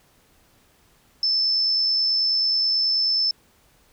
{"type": "tone with amplitude modulation", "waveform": "sine", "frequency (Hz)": 5274, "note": "E8", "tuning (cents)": 0, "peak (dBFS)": -17, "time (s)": [1.23, 3.31], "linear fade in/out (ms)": 2, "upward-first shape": "sine", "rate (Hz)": 89.3, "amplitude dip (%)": 25, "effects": ["pink hiss -59 dBFS RMS until 3.92 s"]}